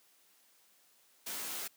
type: noise with comb filter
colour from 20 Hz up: white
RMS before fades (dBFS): -40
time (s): 1.26-1.68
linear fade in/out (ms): 10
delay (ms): 15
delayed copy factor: +0.75
effects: white hiss -67 dBFS RMS until 1.76 s + high-pass 200 Hz 12 dB/octave